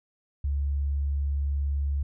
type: tone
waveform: sine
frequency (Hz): 70.6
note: C#2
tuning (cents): +32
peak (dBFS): -24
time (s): 0.44-2.03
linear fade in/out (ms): 5
effects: none